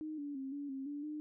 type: tone with pitch steps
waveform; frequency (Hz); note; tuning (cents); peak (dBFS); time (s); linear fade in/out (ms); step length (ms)
sine; 309.7 / 288 / 268 / 285.8 / 268.7 / 289.7 / 302.3; D#4 / D4 / C4 / D4 / C4 / D4 / D#4; -8 / -34 / +42 / -47 / +46 / -24 / -50; -39; 0.01-1.2; 0; 170
effects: none